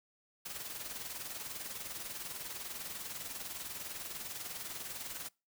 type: noise with tremolo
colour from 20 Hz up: white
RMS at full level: -41 dBFS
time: 0.45-5.29 s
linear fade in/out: 10 ms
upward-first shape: sine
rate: 20 Hz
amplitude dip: 55%
effects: noise-tail reverb RT60 0.3 s tail -26 dB re dry